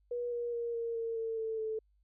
sine tone with pitch steps, 483.2 / 476.5 / 470 / 463.5 / 457.1 / 450.8 / 444.6 / 438.5 Hz, B4 / A#4 / A#4 / A#4 / A#4 / A4 / A4 / A4, -38 / +38 / +14 / -10 / -34 / +42 / +18 / -6 cents, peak -33 dBFS, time 0.11-1.79 s, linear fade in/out 5 ms, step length 210 ms, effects added 50 Hz sine -67 dBFS peak until 2.03 s

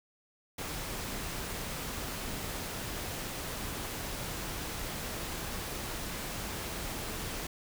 pink noise, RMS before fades -38 dBFS, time 0.58-7.47 s, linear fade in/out 5 ms, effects none

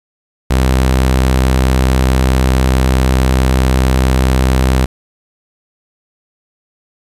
sawtooth tone, 64.6 Hz, C2, 21 cents flat, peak -5 dBFS, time 0.5-4.86 s, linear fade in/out 10 ms, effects resampled to 32000 Hz + 7-bit

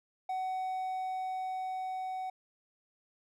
triangle tone with level ramp, 750 Hz, F#5, 23 cents sharp, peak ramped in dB -30 to -33 dBFS, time 0.29-2.3 s, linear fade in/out 5 ms, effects none

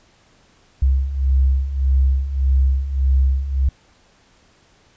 sine beating tone pair, 65.41 / 67.11 Hz, C2 / C2, 0 / +45 cents, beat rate 1.7 Hz, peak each -20 / -15 dBFS, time 0.82-3.69 s, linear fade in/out 5 ms, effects pink hiss -55 dBFS RMS until 4.96 s + resampled to 16000 Hz

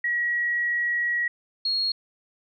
sine tone pair in turn, 1913 / 4295 Hz, A#6 / C8, +44 / +44 cents, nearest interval octave + major second, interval 1400 cents, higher second, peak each -22 dBFS, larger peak neither, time 0.04-1.28 / 1.65-1.92 s, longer first, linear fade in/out 5 ms, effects none

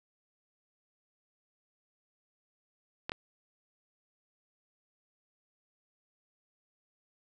clicks, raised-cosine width 0.3 ms, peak -18 dBFS, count 2, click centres 3.095 / 3.119 s, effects none

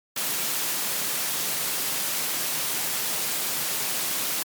white high-pass noise, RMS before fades -27 dBFS, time 0.16-4.43 s, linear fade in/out 5 ms, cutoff 120 Hz, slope 96 dB/octave, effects MP3 96 kbps

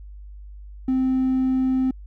triangle tone, 260.2 Hz, C4, 9 cents flat, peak -15 dBFS, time 0.88-1.91 s, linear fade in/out 5 ms, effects tanh soft clip ceiling -13 dBFS + added 50 Hz sine -37 dBFS peak until 2.06 s

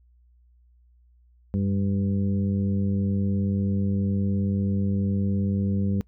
harmonic tone with a mistuned harmonic, 99 Hz, G2, 18 cents sharp, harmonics 1 / 2 / 3 / 4 / 5, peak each -25 / -24 / -39 / -39 / -40 dBFS, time 1.54-6.01 s, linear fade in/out 0 ms, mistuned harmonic 1, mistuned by -53 cents, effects noise-tail reverb RT60 0.1 s tail -24 dB re dry + added 60 Hz sine -55 dBFS peak until 6.07 s

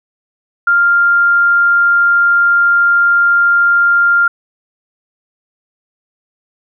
sine tone, 1396.9 Hz, F6, in tune, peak -7 dBFS, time 0.67-4.28 s, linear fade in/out 5 ms, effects none

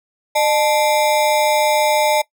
square ring-modulated tone, 740 Hz, F#5, in tune, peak -11 dBFS, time 0.35-2.22 s, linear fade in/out 10 ms, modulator 133 Hz, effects noise-tail reverb RT60 0.1 s tail -20 dB re dry

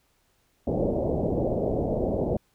white low-pass noise, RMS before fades -26 dBFS, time 0.67-2.37 s, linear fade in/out 5 ms, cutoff 670 Hz, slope 48 dB/octave, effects pink hiss -68 dBFS RMS until 2.54 s

